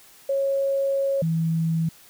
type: tone pair in turn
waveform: sine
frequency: 549 / 163.22 Hz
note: C#5 / E3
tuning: -17 / -17 cents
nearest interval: octave + major sixth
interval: 2100 cents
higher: first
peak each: -20 dBFS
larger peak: neither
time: 0.29-1.22 / 1.22-1.89 s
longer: first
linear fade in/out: 5 ms
effects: white hiss -51 dBFS RMS until 2.09 s